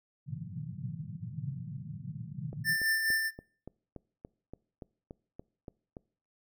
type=band-pass noise; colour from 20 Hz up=white; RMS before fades=-40 dBFS; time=0.26-2.77 s; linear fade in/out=50 ms; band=110 to 170 Hz; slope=48 dB/octave
type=click train; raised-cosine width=2 ms; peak=-30 dBFS; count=13; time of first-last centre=2.53-5.968 s; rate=3.49 Hz
type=tone with tremolo; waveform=square; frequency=1782 Hz; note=A6; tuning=22 cents sharp; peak=-26 dBFS; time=2.64-3.31 s; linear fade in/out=50 ms; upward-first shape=sine; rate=4.7 Hz; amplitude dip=45%
effects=noise-tail reverb RT60 0.5 s tail -24 dB re dry